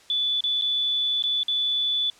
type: tone with dropouts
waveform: sine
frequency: 3469 Hz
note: A7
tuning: 25 cents flat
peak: -21 dBFS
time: 0.1-2.1 s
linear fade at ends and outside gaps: 1 ms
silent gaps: 0.407-0.439 / 0.613-0.621 / 1.224-1.238 / 1.432-1.482 s
effects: white hiss -53 dBFS RMS until 2.19 s + low-pass 7000 Hz 12 dB/octave